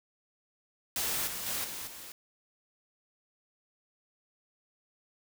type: noise with level steps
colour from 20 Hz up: white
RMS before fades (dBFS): -32 / -38 / -34 / -40 / -46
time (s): 0.96-2.12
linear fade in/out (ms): 2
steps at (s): 1.27 / 1.46 / 1.64 / 1.87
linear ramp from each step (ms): 5
effects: none